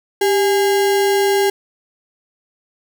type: tone with sample-and-hold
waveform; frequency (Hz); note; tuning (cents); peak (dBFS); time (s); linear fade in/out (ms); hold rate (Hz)
sine; 394.7; G4; +12; -12; 0.21-1.5; 5; 1225
effects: none